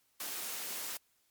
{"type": "high-pass noise", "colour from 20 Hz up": "white", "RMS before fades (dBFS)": -40, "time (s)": [0.2, 0.97], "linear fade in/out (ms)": 2, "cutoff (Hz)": 210, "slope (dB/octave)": 12, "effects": ["white hiss -73 dBFS RMS until 1.3 s", "MP3 96 kbps"]}